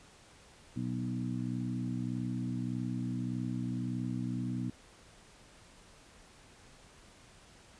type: harmonic tone with a mistuned harmonic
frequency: 61.74 Hz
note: B1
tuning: in tune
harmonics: 2 / 3 / 4 / 5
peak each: -37 / -39 / -37 / -43 dBFS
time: 0.76-4.7 s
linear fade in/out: 5 ms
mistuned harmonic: 2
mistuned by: -21 cents
effects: pink hiss -58 dBFS RMS until 7.79 s + resampled to 22050 Hz